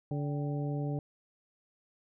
harmonic tone with a mistuned harmonic, 144.5 Hz, D3, 28 cents flat, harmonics 1 / 2 / 3 / 4 / 5, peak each -32 / -38 / -42 / -44 / -46 dBFS, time 0.11-0.99 s, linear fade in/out 2 ms, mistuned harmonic 5, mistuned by +120 cents, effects none

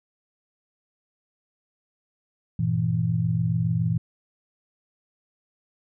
sine chord, E diminished, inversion first, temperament equal with one note detuned, 98 / 117.62 / 164.81 Hz, G2 / Bb2 / E3, 0 / +16 / 0 cents, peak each -30 / -24 / -24 dBFS, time 2.59-3.98 s, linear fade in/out 5 ms, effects none

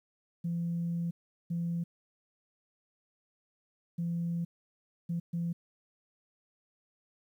sine tone bursts at uneven times, 170 Hz, F3, 46 cents flat, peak -29 dBFS, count 5, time 0.44-1.11 / 1.5-1.84 / 3.98-4.45 / 5.09-5.2 / 5.33-5.53 s, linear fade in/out 10 ms, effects tanh soft clip ceiling -26 dBFS + 11-bit

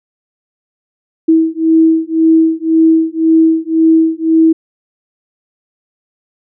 sine beating tone pair, 322.2 / 324.1 Hz, E4 / E4, -39 / -29 cents, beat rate 1.9 Hz, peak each -10 dBFS, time 1.28-4.53 s, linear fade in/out 10 ms, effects none

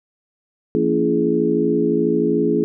sine tone cluster, 170.3 / 231.6 / 283.9 / 337.7 / 420.5 Hz, F3 / A#3 / C#4 / E4 / G#4, -43 / -11 / +41 / +42 / +22 cents, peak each -25 / -22 / -22 / -21 / -19 dBFS, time 0.75-2.64 s, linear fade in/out 0 ms, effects none

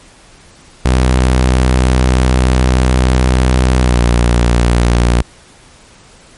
sawtooth tone with pitch glide, 63.3 to 59.4 Hz, B1 to A#1, +43 to +33 cents, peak -4 dBFS, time 0.85-5.22 s, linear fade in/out 5 ms, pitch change -110 cents, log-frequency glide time 3.8-4.01 s, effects pink hiss -42 dBFS RMS until 6.37 s + MP3 48 kbps

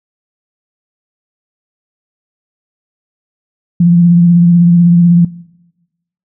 sine tone with vibrato, 172.6 Hz, F3, 20 cents flat, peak -4 dBFS, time 3.8-5.25 s, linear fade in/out 5 ms, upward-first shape sine, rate 16 Hz, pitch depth 32 cents each way, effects noise-tail reverb RT60 1.0 s tail -20 dB re dry

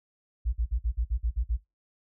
sine tone bursts, 56.7 Hz, A#1, 47 cents flat, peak -23 dBFS, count 9, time 0.45-1.571 s, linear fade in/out 20 ms, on 81 ms, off 49 ms, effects noise-tail reverb RT60 0.2 s tail -19 dB re dry

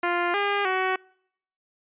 10% pulse tone with pitch steps, 349 / 404.7 / 374.8 Hz, F4 / G#4 / F#4, -1 / -45 / +22 cents, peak -14 dBFS, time 0.03-0.96 s, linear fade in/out 5 ms, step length 310 ms, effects noise-tail reverb RT60 0.7 s tail -26 dB re dry + resampled to 8000 Hz

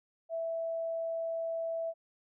sine tone, 659.3 Hz, E5, in tune, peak -32 dBFS, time 0.29-1.94 s, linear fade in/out 50 ms, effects none

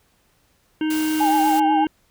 harmonic tone, 311.1 Hz, D#4, in tune, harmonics 1 / 3 / 5 / 7 / 9 / 10, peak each -19 / -37 / -34 / -41 / -36 / -43 dBFS, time 0.81-1.87 s, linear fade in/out 2 ms
white noise, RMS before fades -32 dBFS, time 0.9-1.6 s, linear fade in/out 5 ms
sine tone with vibrato, 818 Hz, G#5, 26 cents flat, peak -16 dBFS, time 1.2-1.85 s, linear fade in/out 10 ms, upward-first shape triangle, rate 8.1 Hz, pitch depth 76 cents each way
effects pink hiss -62 dBFS RMS until 2.1 s

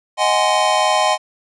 square chord, Ab dominant seventh, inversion second, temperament just, 623 / 747.5 / 830.6 / 1038.3 Hz, Eb5 / Gb5 / Ab5 / C6, +2 / +17 / 0 / -14 cents, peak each -20 dBFS, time 0.17-1.18 s, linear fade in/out 50 ms, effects resampled to 22050 Hz

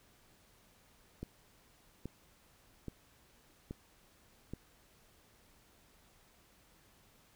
click train, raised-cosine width 3 ms, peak -28 dBFS, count 5, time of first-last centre 1.23-4.536 s, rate 1.21 Hz, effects pink hiss -66 dBFS RMS until 7.35 s

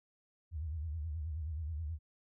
sine tone with vibrato, 78.3 Hz, D#2, 11 cents sharp, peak -36 dBFS, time 0.51-1.99 s, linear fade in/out 50 ms, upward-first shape sine, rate 9.4 Hz, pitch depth 140 cents each way, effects none

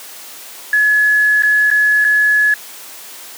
sine tone with dropouts, 1700 Hz, G#6, 40 cents sharp, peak -9 dBFS, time 0.73-2.54 s, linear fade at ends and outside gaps 2 ms, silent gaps 1.423-1.433 / 1.703-1.712 / 2.044-2.048 s, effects white hiss -34 dBFS RMS until 3.37 s + high-pass 300 Hz 12 dB/octave

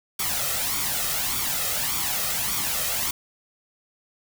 white noise with flanger, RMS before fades -26 dBFS, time 0.19-3.11 s, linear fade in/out 5 ms, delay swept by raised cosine 0.87 to 1.6 ms, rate 1.7 Hz, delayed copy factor +0.6, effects none

